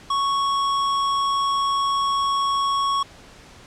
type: tone with hard clipping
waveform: sine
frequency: 1108.7 Hz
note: C#6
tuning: in tune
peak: -21 dBFS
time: 0.1-3.03 s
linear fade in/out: 5 ms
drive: 15 dB
effects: pink hiss -46 dBFS RMS until 3.66 s + low-pass 7000 Hz 12 dB/octave